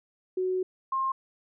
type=tone pair in turn; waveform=sine; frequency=370.6 / 1063.8 Hz; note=F#4 / C6; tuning=+3 / +28 cents; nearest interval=octave + tritone; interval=1825 cents; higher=second; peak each=-25 dBFS; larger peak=neither; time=0.37-0.63 / 0.92-1.12 s; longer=first; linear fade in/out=5 ms; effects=none